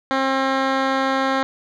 10% pulse tone with low-pass filter, 267.3 Hz, C4, 37 cents sharp, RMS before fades -20 dBFS, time 0.11-1.43 s, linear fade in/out 0 ms, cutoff 3100 Hz, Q 0.9, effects none

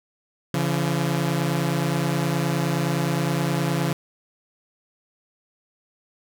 sawtooth tone pair together, 140.59 / 170.2 Hz, C#3 / F3, +25 / -44 cents, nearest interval minor third, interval 331 cents, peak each -20 dBFS, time 0.54-3.93 s, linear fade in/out 2 ms, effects none

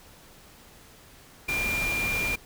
sine tone in noise, 2391 Hz, D7, 30 cents sharp, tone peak -26 dBFS, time 1.48-2.36 s, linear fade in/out 10 ms, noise pink, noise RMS -33 dBFS, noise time 1.48-2.36 s, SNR +4 dB, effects pink hiss -52 dBFS RMS until 2.45 s

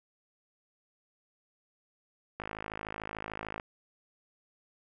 click train, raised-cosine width 0.5 ms, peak -22 dBFS, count 65, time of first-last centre 2.4-3.599 s, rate 53.4 Hz, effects none

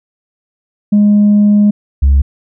sine tone pair in turn, 206.9 / 69.04 Hz, G#3 / C#2, -6 / -6 cents, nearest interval octave + perfect fifth, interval 1900 cents, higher first, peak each -3 dBFS, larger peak neither, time 0.92-1.71 / 2.02-2.22 s, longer first, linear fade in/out 10 ms, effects tanh soft clip ceiling -3 dBFS

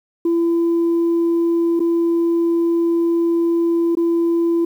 sine tone with dropouts, 337.2 Hz, E4, 39 cents sharp, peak -12 dBFS, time 0.25-4.65 s, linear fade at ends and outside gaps 5 ms, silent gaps 1.795-1.802 / 3.952-3.97 s, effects tanh soft clip ceiling -12 dBFS + 8-bit

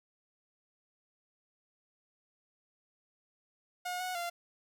sawtooth tone with pitch steps, 720 / 734 / 692 Hz, F#5 / F#5 / F5, -47 / -14 / -16 cents, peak -31 dBFS, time 3.85-4.3 s, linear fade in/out 10 ms, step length 150 ms, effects 11-bit

